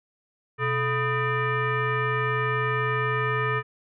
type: tone with frequency modulation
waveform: sine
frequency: 684 Hz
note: F5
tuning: 36 cents flat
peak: -22 dBFS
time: 0.58-3.63 s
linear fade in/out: 50 ms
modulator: 559 Hz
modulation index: 2.5
effects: none